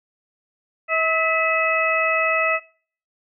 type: harmonic tone with a mistuned harmonic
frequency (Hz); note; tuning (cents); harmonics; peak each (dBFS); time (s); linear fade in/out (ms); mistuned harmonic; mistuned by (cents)
644; E5; -41; 1 / 2 / 3 / 4; -23 / -23 / -23 / -23; 0.88-2.6; 50; 3; +49
effects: noise-tail reverb RT60 0.5 s tail -22 dB re dry